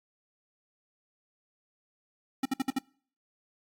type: tone bursts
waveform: square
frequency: 266.6 Hz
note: C4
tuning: 33 cents sharp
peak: -26 dBFS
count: 5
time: 2.43-2.787 s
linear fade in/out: 5 ms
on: 25 ms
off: 58 ms
effects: noise-tail reverb RT60 0.5 s tail -25 dB re dry + AAC 64 kbps